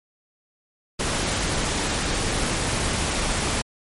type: noise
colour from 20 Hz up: pink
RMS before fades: -24 dBFS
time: 0.99-3.62 s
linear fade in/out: 10 ms
effects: MP3 48 kbps